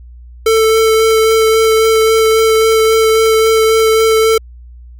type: tone with vibrato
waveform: square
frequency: 443.5 Hz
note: A4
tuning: 14 cents sharp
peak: -8 dBFS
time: 0.46-4.38 s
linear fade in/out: 5 ms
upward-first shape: sine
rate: 3.7 Hz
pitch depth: 11 cents each way
effects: added 60 Hz sine -32 dBFS peak until 4.99 s